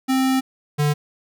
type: tone pair in turn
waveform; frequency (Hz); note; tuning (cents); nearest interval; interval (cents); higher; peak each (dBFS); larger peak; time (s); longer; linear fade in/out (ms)
square; 262.8 / 147.49; C4 / D3; +8 / +8; minor seventh; 1000; first; -17; neither; 0.08-0.41 / 0.78-0.94; first; 20
effects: none